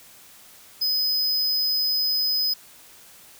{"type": "tone", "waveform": "square", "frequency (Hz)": 5030, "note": "D#8", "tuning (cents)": 18, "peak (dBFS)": -21, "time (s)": [0.81, 2.54], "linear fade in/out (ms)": 10, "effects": ["white hiss -49 dBFS RMS until 3.39 s"]}